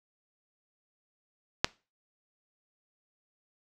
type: click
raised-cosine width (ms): 0.2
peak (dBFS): -4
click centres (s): 1.645
effects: noise-tail reverb RT60 0.3 s tail -22 dB re dry